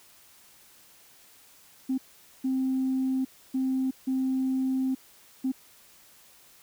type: tone bursts at uneven times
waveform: sine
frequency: 262.1 Hz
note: C4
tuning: 3 cents sharp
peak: -23 dBFS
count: 5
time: 1.89-1.98 / 2.44-3.25 / 3.54-3.91 / 4.07-4.95 / 5.44-5.52 s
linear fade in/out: 10 ms
effects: tanh soft clip ceiling -20 dBFS + white hiss -56 dBFS RMS until 6.62 s